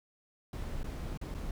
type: noise with dropouts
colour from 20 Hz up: brown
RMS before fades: -38 dBFS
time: 0.53-1.51 s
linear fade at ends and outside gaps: 2 ms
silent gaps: 0.832-0.842 / 1.175-1.213 / 1.343-1.347 s
effects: none